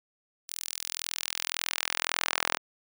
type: tone with high-pass filter sweep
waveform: sawtooth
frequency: 41.85 Hz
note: E1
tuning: 27 cents sharp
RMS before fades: -33 dBFS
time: 0.48-2.58 s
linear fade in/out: 20 ms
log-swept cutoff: 6400 to 1100 Hz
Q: 0.8
effects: none